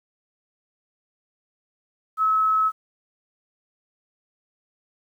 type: tone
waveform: sine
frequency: 1292 Hz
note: E6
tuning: 35 cents flat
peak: -17 dBFS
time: 2.17-2.72 s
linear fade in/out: 50 ms
effects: 9-bit